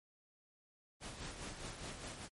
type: noise with tremolo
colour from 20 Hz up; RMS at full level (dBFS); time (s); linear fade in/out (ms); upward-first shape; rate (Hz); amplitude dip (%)
pink; -45; 1-2.29; 50; sine; 4.9; 50
effects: MP3 48 kbps